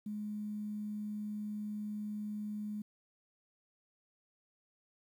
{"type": "tone with quantisation", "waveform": "sine", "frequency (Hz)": 210, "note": "G#3", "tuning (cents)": 19, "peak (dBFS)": -37, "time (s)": [0.06, 2.82], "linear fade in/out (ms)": 5, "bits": 11, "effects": []}